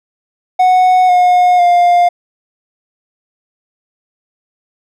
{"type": "tone with pitch steps", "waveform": "triangle", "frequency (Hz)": [737, 720.2, 703.7], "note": ["F#5", "F#5", "F5"], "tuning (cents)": [-7, -47, 13], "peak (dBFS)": -4, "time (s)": [0.59, 2.09], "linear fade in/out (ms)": 10, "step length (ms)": 500, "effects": []}